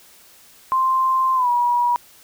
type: tone with pitch glide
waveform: sine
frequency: 1046.5 to 965.2 Hz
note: C6 to B5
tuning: 0 to -40 cents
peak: -15 dBFS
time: 0.72-1.96 s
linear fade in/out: 0 ms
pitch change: -140 cents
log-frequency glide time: 1.35-1.49 s
effects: white hiss -49 dBFS RMS until 2.23 s